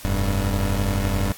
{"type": "tone pair together", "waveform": "25% pulse", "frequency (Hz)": [43.14, 98], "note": ["F1", "G2"], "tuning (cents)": [-20, 0], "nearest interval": "octave + major second", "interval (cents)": 1420, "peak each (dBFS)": -19, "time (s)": [0.05, 1.32], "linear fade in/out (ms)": 0, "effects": ["white hiss -41 dBFS RMS until 1.37 s", "AAC 64 kbps"]}